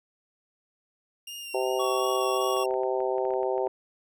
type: tone with vibrato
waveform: sawtooth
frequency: 2794 Hz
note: F7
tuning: in tune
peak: -34 dBFS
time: 1.27-2.66 s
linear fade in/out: 5 ms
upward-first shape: sine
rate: 2.7 Hz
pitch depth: 26 cents each way
type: harmonic tone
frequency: 129 Hz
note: C3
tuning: 24 cents flat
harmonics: 3 / 4 / 5 / 6 / 7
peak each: -28 / -30 / -32 / -34 / -35 dBFS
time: 1.54-3.68 s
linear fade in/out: 5 ms
type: tone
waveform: square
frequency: 1121 Hz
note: C#6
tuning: 19 cents sharp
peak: -30 dBFS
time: 1.79-2.64 s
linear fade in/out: 10 ms
type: clicks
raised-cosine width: 0.5 ms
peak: -33 dBFS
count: 12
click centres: 2.567 / 2.709 / 2.74 / 2.834 / 3.004 / 3.182 / 3.252 / 3.306 / 3.337 / 3.431 / 3.58 / 3.67 s
effects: none